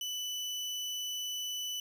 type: tone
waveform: 30% pulse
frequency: 2984 Hz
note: F#7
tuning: 14 cents sharp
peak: -32 dBFS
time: 0.01-1.8 s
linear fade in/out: 2 ms
effects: none